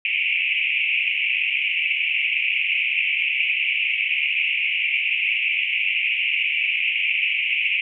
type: band-pass noise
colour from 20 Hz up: white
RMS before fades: -22 dBFS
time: 0.05-7.81 s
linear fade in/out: 2 ms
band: 2200 to 2800 Hz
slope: 96 dB/octave
effects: none